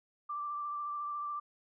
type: tone with vibrato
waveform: sine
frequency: 1174.7 Hz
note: D6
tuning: in tune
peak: -35 dBFS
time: 0.29-1.4 s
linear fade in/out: 10 ms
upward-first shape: sine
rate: 14 Hz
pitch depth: 18 cents each way
effects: none